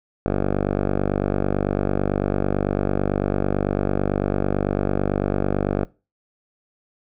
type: tone with low-pass filter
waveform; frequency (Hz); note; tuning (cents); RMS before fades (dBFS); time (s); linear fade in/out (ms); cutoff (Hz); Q
5% pulse; 49; G1; 0; -22; 0.26-5.85; 0; 960; 0.89
effects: noise-tail reverb RT60 0.3 s tail -22 dB re dry